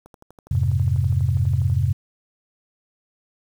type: click train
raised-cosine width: 1 ms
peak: -31 dBFS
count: 21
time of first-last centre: 0.06-1.699 s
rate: 12.2 Hz
type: chord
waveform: sine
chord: F minor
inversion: none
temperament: equal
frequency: 87.31 / 103.83 / 130.81 Hz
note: F2 / Ab2 / C3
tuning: 0 / 0 / 0 cents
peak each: -21 / -22 / -21 dBFS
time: 0.51-1.93 s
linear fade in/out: 5 ms
effects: 8-bit